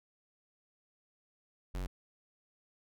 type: tone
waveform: square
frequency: 46 Hz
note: F#1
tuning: 9 cents flat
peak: -36 dBFS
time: 1.74-1.87 s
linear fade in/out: 10 ms
effects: none